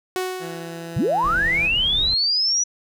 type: tone with exponential decay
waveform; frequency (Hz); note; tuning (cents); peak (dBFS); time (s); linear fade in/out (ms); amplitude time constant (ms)
sawtooth; 370; F#4; 0; -17; 0.16-1.27; 0; 240
type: tone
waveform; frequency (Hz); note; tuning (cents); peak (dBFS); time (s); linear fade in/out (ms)
15% pulse; 167.3; E3; +26; -25; 0.39-1.7; 50
type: linear sweep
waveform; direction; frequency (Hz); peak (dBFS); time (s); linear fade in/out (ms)
sine; up; 81.4 to 5920; -17; 0.96-2.64; 10
type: noise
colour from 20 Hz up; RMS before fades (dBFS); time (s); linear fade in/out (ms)
brown; -31; 1.24-2.14; 2
effects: none